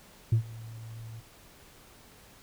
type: tone with ADSR envelope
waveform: sine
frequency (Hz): 113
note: A2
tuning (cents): +47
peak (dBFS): -16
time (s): 0.32-1.21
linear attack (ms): 6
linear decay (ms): 95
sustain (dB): -24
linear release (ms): 24
effects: tanh soft clip ceiling -18 dBFS + pink hiss -55 dBFS RMS until 2.42 s